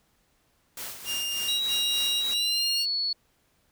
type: noise with tremolo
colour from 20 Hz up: white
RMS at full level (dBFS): -36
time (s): 0.77-2.34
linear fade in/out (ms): 2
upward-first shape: sine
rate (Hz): 3.4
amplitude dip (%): 60
type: tone bursts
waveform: sawtooth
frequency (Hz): 2810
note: F7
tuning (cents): +10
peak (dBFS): -25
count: 3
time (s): 1.05-2.862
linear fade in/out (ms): 50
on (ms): 560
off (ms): 66
type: tone with pitch glide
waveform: sine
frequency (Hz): 3855 to 4403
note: B7 to C#8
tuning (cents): -43 to -13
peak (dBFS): -25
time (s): 1.48-3.13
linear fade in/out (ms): 5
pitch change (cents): +230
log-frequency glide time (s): 2.3-2.83
effects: pink hiss -68 dBFS RMS until 3.71 s